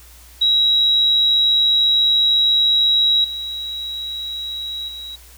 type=tone with level steps; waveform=sine; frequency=3862 Hz; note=B7; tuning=39 cents flat; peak=-12 / -24 / -29 dBFS; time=0.41-5.16 s; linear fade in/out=10 ms; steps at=3.24 / 4.88 s; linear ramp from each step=5 ms; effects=added 60 Hz sine -44 dBFS peak until 5.37 s + white hiss -46 dBFS RMS until 5.37 s